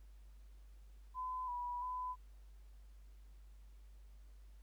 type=tone with pitch steps; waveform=sine; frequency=1014 / 977 / 1004 Hz; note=B5 / B5 / B5; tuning=+45 / -19 / +28 cents; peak=-39 dBFS; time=1.14-2.16 s; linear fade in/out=50 ms; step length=340 ms; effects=added 50 Hz sine -55 dBFS peak until 4.62 s + pink hiss -75 dBFS RMS until 4.62 s